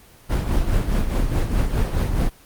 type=noise with tremolo; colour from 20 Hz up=brown; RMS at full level=-17 dBFS; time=0.29-2.3 s; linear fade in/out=20 ms; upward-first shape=triangle; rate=4.8 Hz; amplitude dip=60%; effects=pink hiss -49 dBFS RMS until 2.45 s + Opus 24 kbps